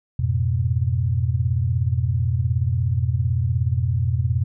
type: chord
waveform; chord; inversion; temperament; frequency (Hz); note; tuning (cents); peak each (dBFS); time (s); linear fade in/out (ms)
sine; F diminished; none; equal with one note detuned; 87.31 / 106.25 / 123.47; F2 / Ab2 / Cb3; 0 / +40 / 0; -22 / -25 / -21; 0.19-4.44; 5
effects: none